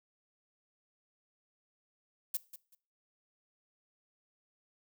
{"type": "noise with echo", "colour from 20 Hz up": "violet", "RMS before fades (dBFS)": -33, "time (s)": [2.34, 2.37], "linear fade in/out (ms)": 5, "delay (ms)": 190, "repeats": 2, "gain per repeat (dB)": -14, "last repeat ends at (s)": 2.75, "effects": ["noise-tail reverb RT60 0.4 s tail -20 dB re dry"]}